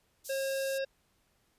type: high-pass noise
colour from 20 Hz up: pink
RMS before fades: -44 dBFS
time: 0.24-0.79 s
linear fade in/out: 20 ms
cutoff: 5000 Hz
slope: 24 dB/octave
type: harmonic tone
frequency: 540 Hz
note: C#5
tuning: 45 cents flat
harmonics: 1 / 3 / 5 / 7 / 9 / 10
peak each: -31 / -41 / -45 / -48 / -50 / -51 dBFS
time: 0.29-0.85 s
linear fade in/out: 10 ms
effects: pink hiss -72 dBFS RMS until 1.58 s + resampled to 32000 Hz